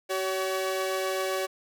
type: tone pair together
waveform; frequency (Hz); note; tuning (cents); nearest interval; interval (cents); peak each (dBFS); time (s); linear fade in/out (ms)
sawtooth; 379.2 / 565; F#4 / C#5; +43 / +33; perfect fifth; 690; -26; 0.09-1.47; 20
effects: none